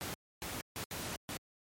pink noise bursts at uneven times, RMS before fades -40 dBFS, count 5, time 0.01-0.14 / 0.42-0.61 / 0.76-0.84 / 0.91-1.16 / 1.29-1.37 s, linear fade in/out 0 ms, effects high-pass 80 Hz 12 dB/octave + MP3 64 kbps

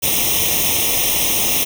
white noise with comb filter, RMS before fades -17 dBFS, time 0.02-1.65 s, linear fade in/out 20 ms, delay 0.33 ms, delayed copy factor +0.95, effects none

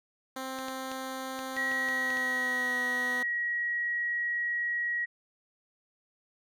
10% pulse tone with pitch glide, 262.6 to 250.6 Hz, C4 to B3, +6 to +25 cents, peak -27 dBFS, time 0.36-3.23 s, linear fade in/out 5 ms, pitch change -81 cents, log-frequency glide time 1.58-2.77 s
clicks, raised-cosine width 0.2 ms, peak -23 dBFS, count 9, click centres 0.588 / 0.684 / 0.916 / 1.391 / 1.566 / 1.716 / 1.887 / 2.104 / 2.171 s
sine tone, 1906 Hz, A#6, 38 cents sharp, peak -28 dBFS, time 1.56-5.06 s, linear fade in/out 20 ms
effects none

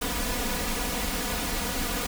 pink noise with comb filter, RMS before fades -29 dBFS, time 0.01-2.07 s, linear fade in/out 10 ms, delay 4.1 ms, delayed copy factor +0.9, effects none

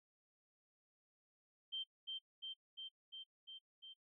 sine tone with echo, 3136 Hz, G7, in tune, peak -40 dBFS, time 1.72-1.84 s, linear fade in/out 20 ms, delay 350 ms, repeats 6, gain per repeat -2 dB, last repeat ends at 3.94 s, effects noise-tail reverb RT60 0.1 s tail -22 dB re dry

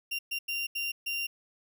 35% pulse tone bursts at uneven times, 2774 Hz, F7, 12 cents flat, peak -29 dBFS, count 5, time 0.11-0.19 / 0.31-0.39 / 0.48-0.67 / 0.75-0.92 / 1.06-1.27 s, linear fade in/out 10 ms, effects none

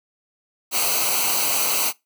white noise with comb filter, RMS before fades -21 dBFS, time 0.71-1.93 s, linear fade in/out 50 ms, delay 0.57 ms, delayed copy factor -0.8, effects noise-tail reverb RT60 0.2 s tail -22 dB re dry

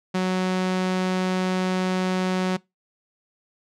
sawtooth tone, 185.1 Hz, F#3, 1 cent sharp, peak -17 dBFS, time 0.14-2.57 s, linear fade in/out 10 ms, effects noise-tail reverb RT60 0.2 s tail -23 dB re dry + low-pass 6000 Hz 12 dB/octave

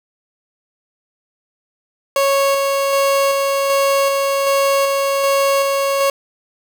30% pulse tone with tremolo, 552 Hz, C#5, 7 cents flat, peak -10 dBFS, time 2.16-6.1 s, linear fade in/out 2 ms, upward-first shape square, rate 1.3 Hz, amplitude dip 25%, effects none

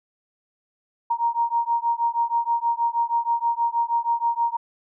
sine beating tone pair, 932.3 / 938.6 Hz, A#5 / A#5, 0 / +12 cents, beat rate 6.3 Hz, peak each -23 dBFS, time 1.1-4.57 s, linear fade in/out 10 ms, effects none

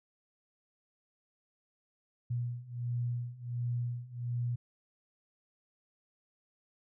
sine beating tone pair, 120 / 121.4 Hz, B2 / B2, -49 / -29 cents, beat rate 1.4 Hz, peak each -37 / -35 dBFS, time 2.3-4.56 s, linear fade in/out 10 ms, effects none

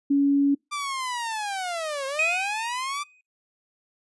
sine tone, 281.1 Hz, C#4, 24 cents sharp, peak -17 dBFS, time 0.1-0.55 s, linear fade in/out 10 ms
sawtooth linear two-way sweep, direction down then up, 1187 to 530 to 1187 Hz, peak -24 dBFS, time 0.71-3.04 s, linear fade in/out 20 ms, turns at 2.06 s
triangle tone with exponential decay, 2504 Hz, D#7, 10 cents sharp, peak -17 dBFS, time 2.19-3.21 s, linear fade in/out 2 ms, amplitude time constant 220 ms
effects noise-tail reverb RT60 0.2 s tail -26 dB re dry + resampled to 24000 Hz

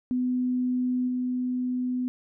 sine tone with level steps, 250.9 Hz, B3, 28 cents sharp, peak -23 / -25 dBFS, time 0.11-2.08 s, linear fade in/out 0 ms, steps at 1.07 s, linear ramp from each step 20 ms, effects none

